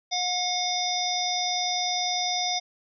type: harmonic tone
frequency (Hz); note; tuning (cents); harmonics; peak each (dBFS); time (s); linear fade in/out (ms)
722; F#5; -43; 1 / 3 / 5 / 7 / 8; -29 / -35 / -30 / -30 / -33; 0.11-2.6; 20
effects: none